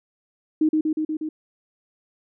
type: tone with echo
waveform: sine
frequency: 311.1 Hz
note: D#4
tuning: in tune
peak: -15 dBFS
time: 0.61-0.69 s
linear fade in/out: 5 ms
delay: 120 ms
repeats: 5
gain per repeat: -2 dB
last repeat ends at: 1.29 s
effects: none